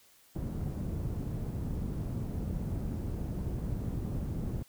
white low-pass noise, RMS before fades -35 dBFS, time 0.35-4.63 s, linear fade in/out 10 ms, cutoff 160 Hz, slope 12 dB/octave, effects white hiss -62 dBFS RMS until 4.68 s

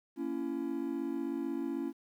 triangle chord, A# diminished, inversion none, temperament just, 233.1 / 279.7 / 335.6 Hz, A#3 / C#4 / E4, 0 / +16 / +31 cents, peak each -39 / -34 / -35 dBFS, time 0.16-1.93 s, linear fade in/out 50 ms, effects 11-bit

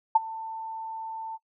sine tone with ADSR envelope, 892 Hz, A5, 23 cents sharp, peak -12 dBFS, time 0.15-1.38 s, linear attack 8 ms, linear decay 24 ms, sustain -21 dB, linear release 32 ms, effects noise-tail reverb RT60 0.1 s tail -19 dB re dry

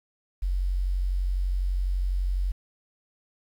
sine tone, 46 Hz, F#1, 9 cents flat, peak -23 dBFS, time 0.42-2.52 s, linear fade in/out 10 ms, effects 9-bit

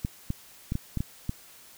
clicks, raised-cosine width 5 ms, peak -16 dBFS, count 7, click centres 0.049 / 0.304 / 0.721 / 0.754 / 0.973 / 1.005 / 1.294 s, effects white hiss -52 dBFS RMS until 1.77 s

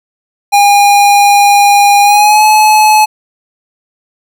square tone with pitch glide, 812 to 856.8 Hz, G#5 to A5, -39 to -46 cents, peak -4 dBFS, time 0.52-3.06 s, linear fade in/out 20 ms, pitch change +93 cents, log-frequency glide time 2.02-2.44 s, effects none

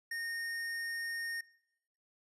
sine tone with tanh clipping, 1843 Hz, A#6, 20 cents flat, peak -38 dBFS, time 0.11-1.41 s, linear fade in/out 5 ms, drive 17 dB, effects noise-tail reverb RT60 0.8 s tail -22 dB re dry + resampled to 32000 Hz

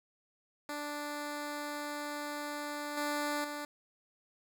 10% pulse tone with level steps, 293.7 Hz, D4, in tune, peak -29 / -24 / -30 dBFS, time 0.69-3.65 s, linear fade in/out 2 ms, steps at 2.97 / 3.44 s, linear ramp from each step 5 ms, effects none

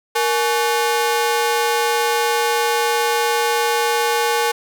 sawtooth ring-modulated tone, 657 Hz, E5, 6 cents flat, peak -9 dBFS, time 0.15-4.52 s, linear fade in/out 10 ms, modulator 190 Hz, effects none

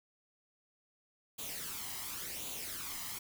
white noise with flanger, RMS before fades -42 dBFS, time 1.38-3.19 s, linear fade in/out 10 ms, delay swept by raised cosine 0.28 to 1.01 ms, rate 0.91 Hz, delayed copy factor +0.6, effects none

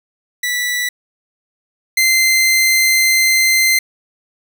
sawtooth tone pair in turn, 1965 / 2077 Hz, B6 / C7, -9 / -13 cents, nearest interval minor second, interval 96 cents, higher second, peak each -13 / -7 dBFS, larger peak second, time 0.43-0.89 / 1.97-3.79 s, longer second, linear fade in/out 5 ms, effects none

